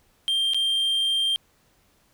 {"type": "tone with dropouts", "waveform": "triangle", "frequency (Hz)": 3176, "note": "G7", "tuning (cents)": 22, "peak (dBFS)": -19, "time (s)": [0.28, 1.36], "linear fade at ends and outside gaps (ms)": 0, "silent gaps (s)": [0.535, 0.545], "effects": ["pink hiss -63 dBFS RMS until 2.13 s"]}